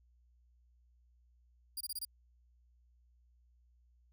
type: tone bursts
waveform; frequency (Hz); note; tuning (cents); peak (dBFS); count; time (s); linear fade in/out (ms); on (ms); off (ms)
10% pulse; 4809; D8; +40; -31; 5; 1.77-2.051; 5; 37; 24
effects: added 60 Hz sine -65 dBFS peak until 4.12 s